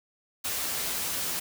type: noise with comb filter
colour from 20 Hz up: white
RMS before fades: -31 dBFS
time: 0.44-1.4 s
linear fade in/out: 10 ms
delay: 12 ms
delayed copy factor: +0.65
effects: none